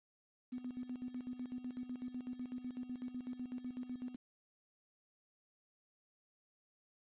sine tone with tremolo, 249.9 Hz, B3, 21 cents sharp, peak -39 dBFS, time 0.52-4.16 s, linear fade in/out 10 ms, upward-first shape square, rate 8 Hz, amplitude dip 70%, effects resampled to 8000 Hz + 11-bit

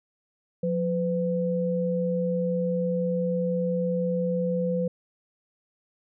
sine tone pair together, 178.06 / 504 Hz, F3 / B4, +34 / +35 cents, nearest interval octave + tritone, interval 1801 cents, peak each -26 dBFS, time 0.63-4.88 s, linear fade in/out 5 ms, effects none

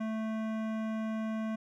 sine tone with hard clipping, 220 Hz, A3, in tune, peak -34 dBFS, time 0-1.56 s, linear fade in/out 10 ms, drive 16 dB, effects none

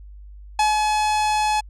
45% pulse tone with ADSR envelope, 851 Hz, G#5, 42 cents sharp, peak -15 dBFS, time 0.59-1.61 s, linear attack 4 ms, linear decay 160 ms, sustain -3 dB, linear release 14 ms, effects added 50 Hz sine -38 dBFS peak until 1.69 s + resampled to 22050 Hz

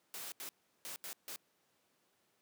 white noise bursts at uneven times, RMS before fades -45 dBFS, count 5, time 0.14-0.32 / 0.4-0.49 / 0.85-0.96 / 1.04-1.13 / 1.28-1.36 s, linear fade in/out 0 ms, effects pink hiss -75 dBFS RMS until 2.41 s + high-pass 200 Hz 12 dB/octave

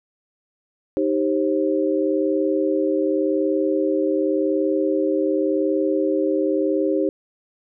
sine chord, C minor, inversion first, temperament equal with one note detuned, 311.1 / 392 / 533.9 Hz, Eb4 / G4 / C5, 0 / 0 / +35 cents, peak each -21 / -22 / -23 dBFS, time 0.97-7.09 s, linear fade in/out 0 ms, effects none

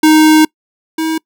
square tone pair in turn, 311.1 / 319.8 Hz, D#4 / D#4, 0 / +48 cents, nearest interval unison, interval 48 cents, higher second, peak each -5 / -14 dBFS, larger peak first, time 0.03-0.45 / 0.98-1.18 s, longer first, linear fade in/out 5 ms, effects noise-tail reverb RT60 0.1 s tail -26 dB re dry

